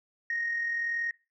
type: tone with amplitude modulation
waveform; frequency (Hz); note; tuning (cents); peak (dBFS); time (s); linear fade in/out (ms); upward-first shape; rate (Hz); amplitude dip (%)
sine; 1864.7; A#6; 0; -26; 0.3-1.11; 2; sine; 40.7; 40
effects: noise-tail reverb RT60 0.3 s tail -21 dB re dry + tanh soft clip ceiling -23 dBFS